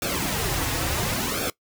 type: noise with flanger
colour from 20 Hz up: pink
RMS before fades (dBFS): -26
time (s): 0.02-1.5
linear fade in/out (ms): 2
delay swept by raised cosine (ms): 1 to 5.1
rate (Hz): 0.71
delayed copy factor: -0.8
effects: noise-tail reverb RT60 0.1 s tail -20 dB re dry